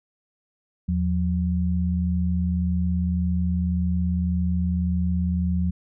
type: tone pair together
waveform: sine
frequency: 80.9 / 179.11 Hz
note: E2 / F3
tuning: -32 / +44 cents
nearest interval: octave + major second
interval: 1376 cents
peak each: -23 dBFS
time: 0.88-5.71 s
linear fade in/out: 10 ms
effects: none